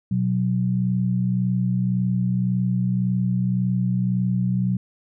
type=tone pair together; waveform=sine; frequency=123.17 / 185 Hz; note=B2 / F#3; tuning=-4 / 0 cents; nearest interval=perfect fifth; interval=704 cents; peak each=-22 / -21 dBFS; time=0.11-4.77 s; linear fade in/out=5 ms; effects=none